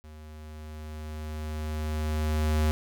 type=tone with level ramp; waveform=square; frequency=77 Hz; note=D#2; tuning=17 cents flat; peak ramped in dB=-45 to -22 dBFS; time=0.04-2.71 s; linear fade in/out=0 ms; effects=none